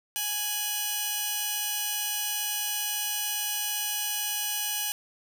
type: tone pair together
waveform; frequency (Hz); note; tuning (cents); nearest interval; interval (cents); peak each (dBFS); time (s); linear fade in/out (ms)
5% pulse; 830.6 / 2956; G#5 / F#7; 0 / -2; octave + minor seventh; 2198; -21; 0.16-4.92; 0
effects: none